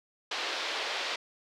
white band-pass noise, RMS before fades -34 dBFS, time 0.31-1.16 s, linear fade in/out 5 ms, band 380 to 4300 Hz, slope 24 dB/octave, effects none

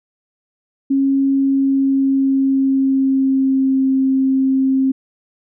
sine tone with pitch glide, 272.7 to 265.9 Hz, C#4 to C4, -28 to +28 cents, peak -12 dBFS, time 0.9-4.92 s, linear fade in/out 10 ms, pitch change -44 cents, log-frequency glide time 1.32-3.87 s, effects none

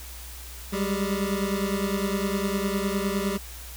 25% pulse beating tone pair, 194.4 / 204.2 Hz, G3 / G#3, -14 / -29 cents, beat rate 9.8 Hz, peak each -23 / -25 dBFS, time 0.72-3.38 s, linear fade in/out 20 ms, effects added 61 Hz sine -40 dBFS peak until 3.76 s + white hiss -43 dBFS RMS until 3.76 s

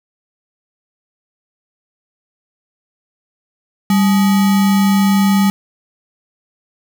sine tone with sample-and-hold, 196.9 Hz, G3, 8 cents sharp, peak -9 dBFS, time 3.9-5.5 s, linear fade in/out 2 ms, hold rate 1050 Hz, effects none

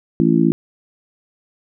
harmonic tone, 56 Hz, A1, 31 cents sharp, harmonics 3 / 4 / 5 / 6, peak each -17 / -17 / -17 / -17 dBFS, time 0.2-0.52 s, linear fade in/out 0 ms, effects none

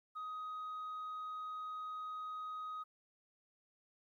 sine tone, 1255 Hz, D#6, 15 cents sharp, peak -39 dBFS, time 0.15-2.84 s, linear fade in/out 20 ms, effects tanh soft clip ceiling -40 dBFS + 13-bit

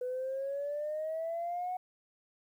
sine exponential sweep, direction up, 495.5 to 740 Hz, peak -32 dBFS, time 0.01-1.77 s, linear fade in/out 5 ms, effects tanh soft clip ceiling -29 dBFS + 11-bit

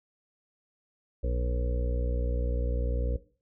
harmonic tone, 60.2 Hz, B1, 44 cents flat, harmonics 1 / 2 / 3 / 4 / 5 / 7 / 8 / 9, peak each -27 / -39 / -44 / -44 / -44 / -44 / -39 / -39 dBFS, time 1.23-3.17 s, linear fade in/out 10 ms, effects noise-tail reverb RT60 0.4 s tail -17 dB re dry

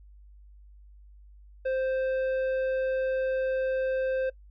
triangle tone with tanh clipping, 523.3 Hz, C5, in tune, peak -27 dBFS, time 1.65-4.3 s, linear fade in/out 10 ms, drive 13 dB, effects noise-tail reverb RT60 0.1 s tail -21 dB re dry + added 50 Hz sine -49 dBFS peak until 4.5 s

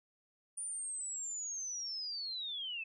sine linear sweep, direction down, 9397 to 2565 Hz, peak -38 dBFS, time 0.57-2.84 s, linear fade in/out 10 ms, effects none

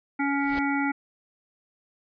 harmonic tone, 280.6 Hz, C#4, 21 cents sharp, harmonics 1 / 3 / 5 / 7 / 8, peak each -25 / -30 / -32 / -33 / -34 dBFS, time 0.19-0.92 s, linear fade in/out 10 ms
pink noise with exponential growth, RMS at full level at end -32 dBFS, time 0.35-0.59 s, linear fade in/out 2 ms, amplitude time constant 52 ms
effects resampled to 11025 Hz

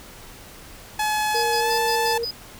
sawtooth tone with pitch glide, 852 to 876.5 Hz, G#5 to A5, +44 to -7 cents, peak -17 dBFS, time 0.99-2.18 s, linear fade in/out 5 ms, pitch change +49 cents, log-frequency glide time 1.58-1.71 s
sine tone, 466.5 Hz, A#4, 1 cent sharp, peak -24 dBFS, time 1.34-2.25 s, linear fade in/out 10 ms
triangle tone bursts, 4978 Hz, D#8, in tune, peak -25 dBFS, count 6, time 1.35-2.31 s, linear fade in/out 5 ms, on 80 ms, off 96 ms
effects pink hiss -43 dBFS RMS until 2.59 s

